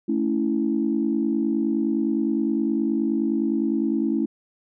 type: chord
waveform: sine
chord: A major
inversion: none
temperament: equal with one note detuned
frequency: 220 / 279.9 / 329.6 Hz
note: A3 / C#4 / E4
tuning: 0 / +17 / 0 cents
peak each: -24 dBFS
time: 0.08-4.26 s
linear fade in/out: 10 ms
effects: tanh soft clip ceiling -10 dBFS